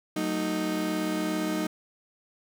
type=chord; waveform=35% pulse; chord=D# diminished; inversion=first; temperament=just; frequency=186.68 / 224 / 311.1 Hz; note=F#3 / A3 / D#4; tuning=+16 / +31 / 0 cents; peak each=-31 / -33 / -27 dBFS; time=0.16-1.67 s; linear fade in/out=5 ms; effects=none